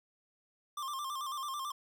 square tone with vibrato, 1122 Hz, C#6, 21 cents sharp, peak -37 dBFS, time 0.77-1.72 s, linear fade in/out 5 ms, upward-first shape square, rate 9.1 Hz, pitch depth 88 cents each way, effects 12-bit

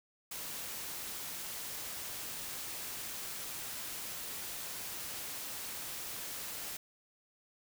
white noise, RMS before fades -42 dBFS, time 0.31-6.77 s, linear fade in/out 5 ms, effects none

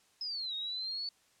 sine exponential two-way sweep, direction down then up, 5180 to 3729 to 4498 Hz, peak -35 dBFS, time 0.21-1.09 s, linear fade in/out 2 ms, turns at 0.55 s, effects white hiss -68 dBFS RMS until 1.4 s + low-pass 9000 Hz 12 dB/octave

